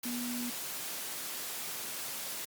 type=tone in noise; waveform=sine; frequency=243.3 Hz; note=B3; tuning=26 cents flat; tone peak=-35 dBFS; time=0.05-0.5 s; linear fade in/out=5 ms; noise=white; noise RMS=-39 dBFS; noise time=0.03-2.45 s; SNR=+1 dB; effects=high-pass 150 Hz 12 dB/octave + Opus 48 kbps